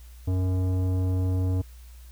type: tone with tanh clipping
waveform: sine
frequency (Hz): 92.5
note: F#2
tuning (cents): 0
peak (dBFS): -24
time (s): 0.27-1.62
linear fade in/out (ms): 10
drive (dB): 14
effects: added 60 Hz sine -43 dBFS peak until 2.11 s + white hiss -57 dBFS RMS until 2.11 s